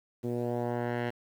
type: tone with low-pass filter sweep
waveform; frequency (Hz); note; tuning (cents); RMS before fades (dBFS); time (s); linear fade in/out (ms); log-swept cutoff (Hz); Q
10% pulse; 120.3; B2; -45; -32; 0.23-1.11; 20; 350 to 2500; 1.3
effects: 9-bit